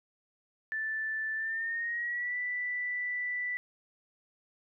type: tone with pitch glide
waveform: sine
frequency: 1760 to 1975.5 Hz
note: A6 to B6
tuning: 0 to 0 cents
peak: -31 dBFS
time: 0.72-3.57 s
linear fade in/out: 0 ms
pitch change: +200 cents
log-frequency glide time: 1.35-2.37 s
effects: none